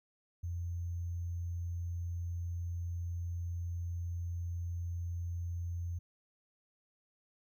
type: tone with sample-and-hold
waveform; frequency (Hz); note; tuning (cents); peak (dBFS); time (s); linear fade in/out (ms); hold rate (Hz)
sine; 86.2; F2; -22; -35; 0.43-5.99; 10; 6300
effects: none